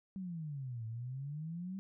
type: exponential two-way sweep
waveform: sine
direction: down then up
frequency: 196 to 110 to 196 Hz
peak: -39 dBFS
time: 0.16-1.79 s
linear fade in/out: 0 ms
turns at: 0.86 s
effects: none